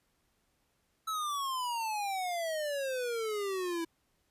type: exponential sweep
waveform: square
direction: down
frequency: 1318 to 327 Hz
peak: -33 dBFS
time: 1.07-3.85 s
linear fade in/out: 10 ms
effects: pink hiss -75 dBFS RMS until 4.3 s + resampled to 32000 Hz